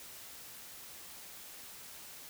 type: silence
effects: white hiss -50 dBFS RMS until 2.29 s